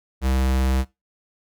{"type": "tone", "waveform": "square", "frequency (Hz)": 65.41, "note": "C2", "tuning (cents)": 0, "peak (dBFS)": -19, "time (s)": [0.21, 0.85], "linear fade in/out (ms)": 50, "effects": ["noise-tail reverb RT60 0.2 s tail -19 dB re dry"]}